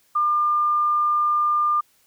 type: tone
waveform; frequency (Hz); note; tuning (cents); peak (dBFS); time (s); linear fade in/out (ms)
sine; 1200; D6; +37; -17; 0.15-1.81; 10
effects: white hiss -61 dBFS RMS until 2.06 s